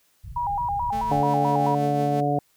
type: low-pass noise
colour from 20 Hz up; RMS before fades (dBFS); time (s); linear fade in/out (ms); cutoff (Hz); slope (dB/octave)
pink; -37; 0.23-1.22; 20; 160; 96
type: tone with vibrato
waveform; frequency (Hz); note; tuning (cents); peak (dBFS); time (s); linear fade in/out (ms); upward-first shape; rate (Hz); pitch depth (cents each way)
sine; 883; A5; +6; -23; 0.36-1.75; 5; square; 4.6; 150
type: tone with tremolo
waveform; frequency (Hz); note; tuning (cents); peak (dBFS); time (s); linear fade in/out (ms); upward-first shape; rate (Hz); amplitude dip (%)
sawtooth; 220; A3; 0; -28; 0.92-2.21; 10; triangle; 5.7; 45
type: harmonic tone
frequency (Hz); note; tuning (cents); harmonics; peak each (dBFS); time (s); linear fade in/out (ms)
144.5; D3; -28; 1 / 2 / 3 / 4 / 5; -26 / -27 / -29 / -29 / -24; 1.11-2.39; 2
effects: white hiss -64 dBFS RMS until 2.56 s